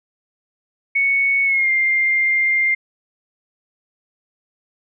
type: tone with pitch glide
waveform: sine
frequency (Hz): 2217 to 2105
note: C#7 to C7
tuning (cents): 0 to +10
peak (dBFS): -14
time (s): 0.95-2.75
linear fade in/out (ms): 10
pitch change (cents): -90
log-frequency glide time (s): 1.44-1.7
effects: none